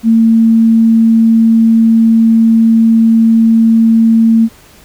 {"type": "tone", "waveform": "sine", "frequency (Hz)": 226.1, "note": "A3", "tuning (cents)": 47, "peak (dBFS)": -4, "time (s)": [0.03, 4.49], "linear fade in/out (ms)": 50, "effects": ["pink hiss -41 dBFS RMS until 4.84 s"]}